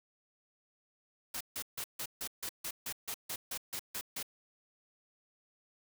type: noise bursts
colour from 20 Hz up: white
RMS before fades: -39 dBFS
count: 14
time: 1.34-4.228 s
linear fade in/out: 5 ms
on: 67 ms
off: 150 ms
effects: none